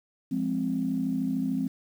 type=chord; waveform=sine; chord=F minor; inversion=none; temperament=equal; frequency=174.61 / 207.7 / 261.6 Hz; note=F3 / Ab3 / C4; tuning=0 / 0 / 0 cents; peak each=-32 / -31 / -27 dBFS; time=0.31-1.68 s; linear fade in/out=10 ms; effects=tanh soft clip ceiling -16 dBFS + 9-bit